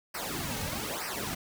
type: noise with flanger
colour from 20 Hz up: pink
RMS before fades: -35 dBFS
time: 0.14-1.35 s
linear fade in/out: 10 ms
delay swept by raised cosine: 0.28 to 2.98 ms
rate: 1.1 Hz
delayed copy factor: -0.9
effects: none